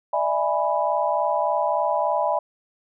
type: chord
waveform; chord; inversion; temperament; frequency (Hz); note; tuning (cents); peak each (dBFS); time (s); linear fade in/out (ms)
sine; E dominant seventh; third; equal with one note detuned; 595.9 / 659.3 / 830.6 / 987.8; D5 / E5 / G#5 / B5; +25 / 0 / 0 / 0; -25; 0.13-2.39; 5
effects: none